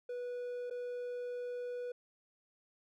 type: tone with dropouts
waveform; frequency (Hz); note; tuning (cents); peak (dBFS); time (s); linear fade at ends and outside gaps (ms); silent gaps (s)
triangle; 490.1; B4; -13; -36; 0.09-1.92; 5; 0.7-0.708
effects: none